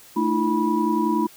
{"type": "tone cluster", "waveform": "sine", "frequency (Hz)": [221.6, 306.4, 337.2, 977], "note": ["A3", "D#4", "E4", "B5"], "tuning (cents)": [13, -27, 39, -19], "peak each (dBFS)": -24, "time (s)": [0.16, 1.27], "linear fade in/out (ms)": 10, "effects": ["white hiss -48 dBFS RMS until 1.36 s"]}